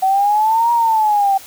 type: exponential two-way sweep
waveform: sine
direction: up then down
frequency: 754 to 950 to 771 Hz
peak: -11 dBFS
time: 0.02-1.38 s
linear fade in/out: 10 ms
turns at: 0.72 s
effects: white hiss -38 dBFS RMS until 1.46 s